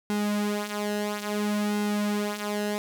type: tone with flanger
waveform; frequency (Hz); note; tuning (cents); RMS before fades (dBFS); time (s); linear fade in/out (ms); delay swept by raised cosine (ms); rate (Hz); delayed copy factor
sawtooth; 207.7; G#3; 0; -28; 0.1-2.78; 0; 1.7 to 5.7; 0.59; -0.65
effects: none